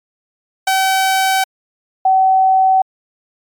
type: tone pair in turn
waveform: sawtooth / sine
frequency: 765 / 760.2 Hz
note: G5 / F#5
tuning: -42 / +47 cents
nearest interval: unison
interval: 11 cents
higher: first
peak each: -8 dBFS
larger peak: neither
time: 0.67-1.44 / 2.05-2.82 s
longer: neither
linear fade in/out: 5 ms
effects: MP3 96 kbps